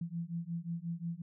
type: beating tone pair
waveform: sine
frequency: 166.3 / 171.9 Hz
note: E3 / F3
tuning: +16 / -27 cents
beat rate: 5.6 Hz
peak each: -39 / -39 dBFS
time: 0.01-1.22 s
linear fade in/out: 5 ms
effects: none